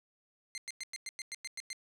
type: tone bursts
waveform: 15% pulse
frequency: 2091 Hz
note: C7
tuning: 2 cents flat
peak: -32 dBFS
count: 10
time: 0.55-1.73 s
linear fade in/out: 0 ms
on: 28 ms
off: 100 ms
effects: low-pass 12000 Hz 12 dB/octave